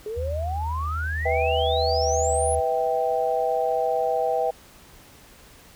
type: exponential sweep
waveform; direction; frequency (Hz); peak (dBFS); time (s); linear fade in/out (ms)
sine; up; 415.3 to 10630; -28; 0.06-2.55; 2
type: tone with pitch glide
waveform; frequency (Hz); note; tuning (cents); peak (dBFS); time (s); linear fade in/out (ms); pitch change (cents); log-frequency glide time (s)
sine; 78.3 to 77.09; D#2 to D#2; +11 to -15; -26; 0.16-2.61; 20; -26; 1.63-2.04
type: chord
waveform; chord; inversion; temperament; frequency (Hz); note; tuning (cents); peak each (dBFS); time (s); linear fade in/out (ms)
sine; E minor; second; equal with one note detuned; 493.9 / 648.7 / 784; B4 / E5 / G5; 0 / -28 / 0; -25; 1.25-4.51; 10
effects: pink hiss -50 dBFS RMS until 5.75 s